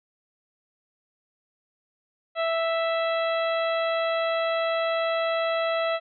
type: harmonic tone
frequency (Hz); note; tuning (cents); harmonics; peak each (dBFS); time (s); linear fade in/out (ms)
659.3; E5; 0; 1 / 2 / 3 / 4 / 5 / 6; -24 / -30 / -34 / -36 / -38 / -40; 2.35-6; 50
effects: none